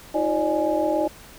sine tone cluster, 317.3 / 354.9 / 555 / 602 / 835 Hz, D#4 / F4 / C#5 / D5 / G#5, +34 / +28 / +2 / +43 / +9 cents, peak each -25 / -30 / -28 / -23 / -27 dBFS, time 0.14-1.08 s, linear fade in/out 10 ms, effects pink hiss -45 dBFS RMS until 1.38 s

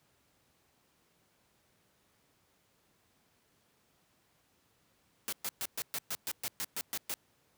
white noise bursts, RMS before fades -36 dBFS, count 12, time 5.28-7.14 s, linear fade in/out 0 ms, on 45 ms, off 120 ms, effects pink hiss -71 dBFS RMS until 7.57 s + high-pass 80 Hz 12 dB/octave

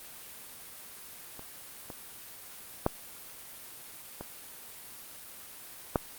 clicks, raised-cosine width 1 ms, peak -29 / -26 / -10 / -24 / -10 dBFS, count 5, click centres 1.394 / 1.902 / 2.864 / 4.21 / 5.958 s, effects white hiss -47 dBFS RMS until 6.18 s + Opus 32 kbps

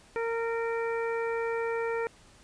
harmonic tone with a mistuned harmonic, 460 Hz, A#4, 23 cents flat, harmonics 1 / 2 / 3 / 4 / 5, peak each -29 / -37 / -39 / -40 / -42 dBFS, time 0.16-2.07 s, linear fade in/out 0 ms, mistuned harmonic 5, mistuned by +25 cents, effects pink hiss -57 dBFS RMS until 2.43 s + resampled to 22050 Hz

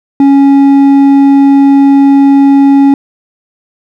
sine tone with hard clipping, 277.2 Hz, C#4, in tune, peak -3 dBFS, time 0.2-2.94 s, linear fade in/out 2 ms, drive 5 dB, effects none

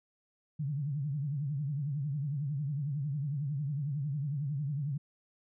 sine tone with vibrato, 143.3 Hz, D3, 42 cents flat, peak -31 dBFS, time 0.59-4.98 s, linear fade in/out 10 ms, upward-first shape triangle, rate 11 Hz, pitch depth 170 cents each way, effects none

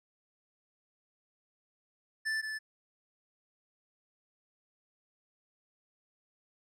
square tone pair in turn, 1760 / 1746.8 Hz, A6 / A6, 0 / -13 cents, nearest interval unison, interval 13 cents, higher first, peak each -31 / -36 dBFS, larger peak first, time 2.25-2.42 / 2.42-2.59 s, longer neither, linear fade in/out 20 ms, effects low-pass 8000 Hz 12 dB/octave

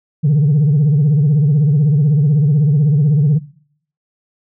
sine tone with vibrato, 146.83 Hz, D3, in tune, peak -7 dBFS, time 0.23-3.39 s, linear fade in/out 20 ms, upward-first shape sine, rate 16 Hz, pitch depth 140 cents each way, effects noise-tail reverb RT60 0.6 s tail -20 dB re dry + tanh soft clip ceiling -7 dBFS

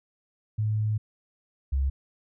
sine tone pair in turn, 107.5 / 67.72 Hz, A2 / C#2, -40 / -40 cents, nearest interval minor sixth, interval 800 cents, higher first, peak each -23 / -22 dBFS, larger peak second, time 0.58-0.98 / 1.72-1.9 s, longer first, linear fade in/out 10 ms, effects none

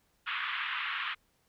pink band-pass noise, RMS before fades -35 dBFS, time 0.26-1.15 s, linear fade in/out 20 ms, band 1100 to 3300 Hz, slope 48 dB/octave, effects pink hiss -72 dBFS RMS until 1.48 s

